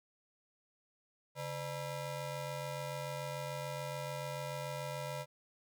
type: ring-modulated tone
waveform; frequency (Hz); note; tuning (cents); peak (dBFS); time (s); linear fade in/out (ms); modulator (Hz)
25% pulse; 369.1; F#4; -4; -32; 1.35-5.26; 50; 228
effects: none